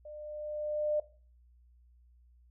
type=tone with level ramp; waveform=sine; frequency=601 Hz; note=D5; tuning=40 cents sharp; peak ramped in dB=-44 to -26 dBFS; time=0.05-1 s; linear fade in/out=5 ms; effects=noise-tail reverb RT60 0.4 s tail -17 dB re dry + added 60 Hz sine -59 dBFS peak until 2.5 s